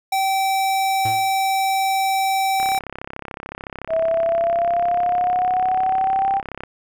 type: tone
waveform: square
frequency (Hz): 773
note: G5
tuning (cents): -24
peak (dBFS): -18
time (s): 0.12-2.79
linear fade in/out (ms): 5
type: tone with exponential decay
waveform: 45% pulse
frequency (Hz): 110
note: A2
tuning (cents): 0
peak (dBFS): -24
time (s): 1.05-1.37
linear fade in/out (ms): 5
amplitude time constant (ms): 69
type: click train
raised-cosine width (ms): 0.5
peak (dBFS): -16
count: 137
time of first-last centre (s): 2.6-6.636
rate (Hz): 33.7
type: exponential sweep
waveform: sine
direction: up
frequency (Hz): 647 to 788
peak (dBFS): -16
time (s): 3.88-6.42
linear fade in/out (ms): 50
effects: none